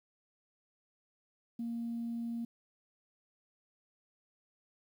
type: tone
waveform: sine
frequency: 233.1 Hz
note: A#3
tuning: in tune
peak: -34 dBFS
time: 1.59-2.45 s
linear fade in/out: 5 ms
effects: tanh soft clip ceiling -31 dBFS + 11-bit